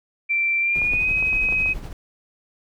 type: tone with pitch glide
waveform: sine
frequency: 2349 to 2532 Hz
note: D7 to D#7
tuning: 0 to +30 cents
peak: -18 dBFS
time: 0.29-1.74 s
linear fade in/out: 20 ms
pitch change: +130 cents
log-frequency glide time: 0.6-1.12 s
type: noise with tremolo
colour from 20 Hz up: brown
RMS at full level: -30 dBFS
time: 0.75-1.93 s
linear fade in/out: 2 ms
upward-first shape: sine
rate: 12 Hz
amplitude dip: 50%
type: clicks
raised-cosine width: 1 ms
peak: -21 dBFS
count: 7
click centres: 0.818 / 0.935 / 1.226 / 1.33 / 1.488 / 1.525 / 1.66 s
effects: none